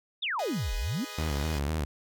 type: exponential two-way sweep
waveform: sine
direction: down then up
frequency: 3850 to 36.77 to 304.3 Hz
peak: -28 dBFS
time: 0.22-1.05 s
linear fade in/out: 10 ms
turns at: 0.75 s
type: chord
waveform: 5% pulse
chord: G# minor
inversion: none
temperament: equal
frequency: 415.3 / 493.9 / 622.3 Hz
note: G#4 / B4 / D#5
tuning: 0 / 0 / 0 cents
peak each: -32 dBFS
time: 0.39-1.59 s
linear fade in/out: 2 ms
type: tone with vibrato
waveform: sawtooth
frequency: 74.8 Hz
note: D2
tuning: 32 cents sharp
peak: -24 dBFS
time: 1.18-1.85 s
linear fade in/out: 5 ms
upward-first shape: square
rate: 4 Hz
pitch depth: 94 cents each way
effects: none

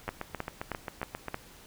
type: two click trains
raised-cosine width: 0.5 ms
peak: -17 / -19 dBFS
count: 5 / 10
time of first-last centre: 0.09-1.344 / 0.08-1.283 s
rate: 3.19 / 7.48 Hz
effects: pink hiss -53 dBFS RMS until 1.66 s

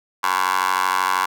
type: tone with high-pass filter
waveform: 15% pulse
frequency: 92.9 Hz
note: F#2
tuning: 7 cents sharp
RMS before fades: -20 dBFS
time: 0.23-1.26 s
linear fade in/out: 10 ms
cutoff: 1100 Hz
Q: 5.3
effects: none

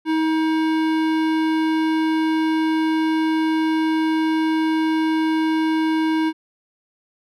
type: tone with hard clipping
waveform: sine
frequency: 317.6 Hz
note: D#4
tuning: 36 cents sharp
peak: -19 dBFS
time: 0.05-6.33 s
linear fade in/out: 50 ms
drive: 17 dB
effects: none

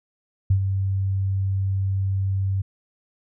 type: tone with ADSR envelope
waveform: sine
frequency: 96.7 Hz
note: G2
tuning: 23 cents flat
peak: -13 dBFS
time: 0.5-2.62 s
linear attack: 7 ms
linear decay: 84 ms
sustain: -7 dB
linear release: 10 ms
effects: none

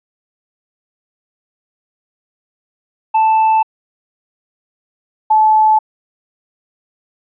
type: tone pair in turn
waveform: triangle / sine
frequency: 880 / 866.4 Hz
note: A5 / A5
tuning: 0 / -27 cents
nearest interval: unison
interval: 27 cents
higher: first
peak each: -7 dBFS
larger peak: neither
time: 3.14-3.63 / 5.3-5.79 s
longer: neither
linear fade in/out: 10 ms
effects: resampled to 8000 Hz

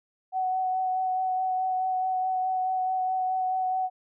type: tone with vibrato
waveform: sine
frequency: 747 Hz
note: F#5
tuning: 16 cents sharp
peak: -24 dBFS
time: 0.32-3.9 s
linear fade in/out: 50 ms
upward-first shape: sine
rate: 4.7 Hz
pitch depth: 14 cents each way
effects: none

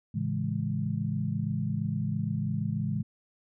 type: chord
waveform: sine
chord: A major seventh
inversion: none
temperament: equal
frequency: 110 / 138.59 / 164.81 / 207.7 Hz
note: A2 / C#3 / E3 / G#3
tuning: 0 / 0 / 0 / 0 cents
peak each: -33 dBFS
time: 0.14-3.03 s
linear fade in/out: 10 ms
effects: none

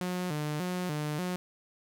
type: tone with vibrato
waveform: sawtooth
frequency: 164.81 Hz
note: E3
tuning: in tune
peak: -27 dBFS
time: 0.01-1.36 s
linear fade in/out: 0 ms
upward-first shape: square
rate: 1.7 Hz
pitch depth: 160 cents each way
effects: none

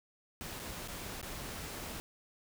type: noise with dropouts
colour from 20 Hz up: pink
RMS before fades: -43 dBFS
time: 0.41-2 s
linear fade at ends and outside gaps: 0 ms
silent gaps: 0.594-0.598 / 0.876-0.883 / 1.214-1.228 s
effects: none

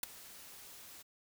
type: noise with ADSR envelope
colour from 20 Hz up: white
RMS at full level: -32 dBFS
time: 0.03-1.03 s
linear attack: 4 ms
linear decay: 8 ms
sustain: -21 dB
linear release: 20 ms
effects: none

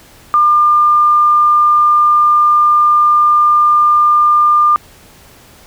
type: tone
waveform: sine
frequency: 1200 Hz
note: D6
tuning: 37 cents sharp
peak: -6 dBFS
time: 0.34-4.76 s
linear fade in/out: 0 ms
effects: pink hiss -42 dBFS RMS until 5.66 s

